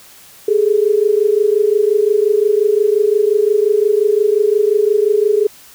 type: tone pair together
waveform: sine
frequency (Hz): 406.2 / 431.9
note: G#4 / A4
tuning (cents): -38 / -32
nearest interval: minor second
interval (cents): 106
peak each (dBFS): -13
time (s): 0.48-5.47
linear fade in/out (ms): 5
effects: white hiss -42 dBFS RMS until 5.74 s